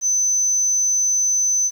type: tone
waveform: sine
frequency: 6100 Hz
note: G8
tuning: 48 cents flat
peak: -14 dBFS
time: 0.01-1.71 s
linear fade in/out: 50 ms
effects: tanh soft clip ceiling -13 dBFS + 8-bit